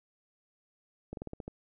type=slowing click train; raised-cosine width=2 ms; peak=-26 dBFS; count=7; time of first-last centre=1.13-1.48 s; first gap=42 ms; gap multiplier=1.13; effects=none